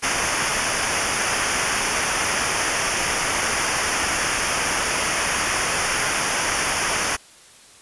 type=noise with comb filter; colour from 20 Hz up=pink; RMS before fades=-22 dBFS; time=0.02-7.17 s; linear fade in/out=20 ms; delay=0.25 ms; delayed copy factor=-0.8; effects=white hiss -48 dBFS RMS until 7.81 s + resampled to 24000 Hz